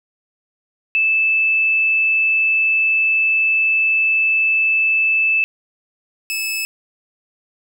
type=tone pair in turn; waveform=sine / sawtooth; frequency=2628 / 2607 Hz; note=E7 / E7; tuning=-6 / -20 cents; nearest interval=unison; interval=14 cents; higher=first; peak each=-13 / -17 dBFS; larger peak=first; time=0.95-5.44 / 6.3-6.65 s; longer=first; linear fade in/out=0 ms; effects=none